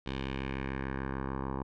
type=tone with low-pass filter sweep; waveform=10% pulse; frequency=66.8 Hz; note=C2; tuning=36 cents sharp; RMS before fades=-36 dBFS; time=0.06-1.63 s; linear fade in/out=5 ms; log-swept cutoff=3500 to 970 Hz; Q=2.2; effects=none